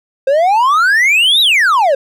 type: exponential two-way sweep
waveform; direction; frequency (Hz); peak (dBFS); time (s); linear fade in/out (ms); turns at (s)
triangle; up then down; 520 to 3951 to 520; -6; 0.27-1.95; 5; 1.41
effects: none